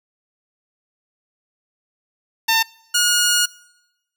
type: tone pair in turn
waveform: 10% pulse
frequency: 902 / 1438.9 Hz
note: A5 / F#6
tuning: +43 / -49 cents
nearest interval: minor sixth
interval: 808 cents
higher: second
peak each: -6 dBFS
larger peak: neither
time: 2.48-2.63 / 2.94-3.46 s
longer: second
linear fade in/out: 10 ms
effects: noise-tail reverb RT60 1.0 s tail -25 dB re dry